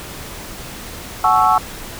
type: chord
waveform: sine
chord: F# minor seventh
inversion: none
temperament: equal with one note detuned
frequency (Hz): 740 / 860.9 / 1108.7 / 1318.5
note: F#5 / A5 / C#6 / E6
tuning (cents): 0 / -38 / 0 / 0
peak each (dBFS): -16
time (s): 1.24-1.58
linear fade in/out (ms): 2
effects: pink hiss -32 dBFS RMS until 1.99 s